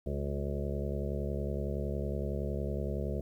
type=harmonic tone with a mistuned harmonic; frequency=70.8 Hz; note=C#2; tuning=37 cents sharp; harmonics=1 / 2 / 3 / 5 / 6 / 7 / 8 / 9; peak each=-35 / -38 / -40 / -42 / -43 / -43 / -44 / -45 dBFS; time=0.06-3.21 s; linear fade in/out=5 ms; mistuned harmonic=5; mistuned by=+23 cents; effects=11-bit